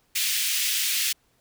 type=high-pass noise; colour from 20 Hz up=pink; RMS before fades=-25 dBFS; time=0.15-1.13 s; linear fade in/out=10 ms; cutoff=2300 Hz; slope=24 dB/octave; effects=pink hiss -66 dBFS RMS until 1.4 s